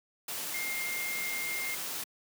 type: tone in noise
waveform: sine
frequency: 2119 Hz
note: C7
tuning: 21 cents sharp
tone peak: -34 dBFS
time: 0.54-1.75 s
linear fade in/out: 5 ms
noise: white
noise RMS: -37 dBFS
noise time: 0.28-2.04 s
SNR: 0 dB
effects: high-pass 150 Hz 12 dB/octave